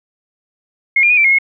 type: tone with pitch steps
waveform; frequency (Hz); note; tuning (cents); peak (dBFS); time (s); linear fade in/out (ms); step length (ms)
sine; 2153 / 2403 / 2471 / 2339 / 2153 / 2171; C7 / D7 / D#7 / D7 / C7 / C#7; +49 / +39 / -13 / -8 / +49 / -37; -8; 0.96-1.386; 5; 71
effects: none